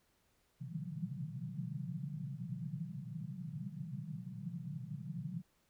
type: band-pass noise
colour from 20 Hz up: white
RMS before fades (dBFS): -43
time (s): 0.6-5.42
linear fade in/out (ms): 20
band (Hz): 120 to 190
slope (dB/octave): 96
effects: pink hiss -75 dBFS RMS until 5.69 s